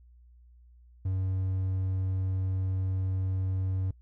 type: tone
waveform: triangle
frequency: 94.3 Hz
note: F#2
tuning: 33 cents sharp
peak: -25 dBFS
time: 1.05-3.91 s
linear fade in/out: 5 ms
effects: noise-tail reverb RT60 0.1 s tail -23 dB re dry + added 60 Hz sine -53 dBFS peak until 4.01 s